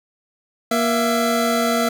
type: tone pair together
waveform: 25% pulse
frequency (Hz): 236.1 / 667.8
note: A#3 / E5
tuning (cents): +22 / +22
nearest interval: octave + tritone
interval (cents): 1800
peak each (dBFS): -16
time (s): 0.71-1.89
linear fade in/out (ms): 5
effects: none